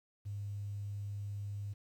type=tone; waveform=triangle; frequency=101.6 Hz; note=G#2; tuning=38 cents flat; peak=-34 dBFS; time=0.25-1.74 s; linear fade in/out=20 ms; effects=tanh soft clip ceiling -36 dBFS + 11-bit